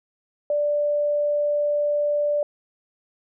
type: tone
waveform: sine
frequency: 587.3 Hz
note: D5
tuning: in tune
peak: -19 dBFS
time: 0.5-2.43 s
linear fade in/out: 2 ms
effects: none